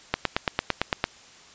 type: click train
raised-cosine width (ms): 0.3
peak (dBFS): -5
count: 9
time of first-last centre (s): 0.14-1.041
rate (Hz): 8.88
effects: white hiss -50 dBFS RMS until 1.54 s + resampled to 16000 Hz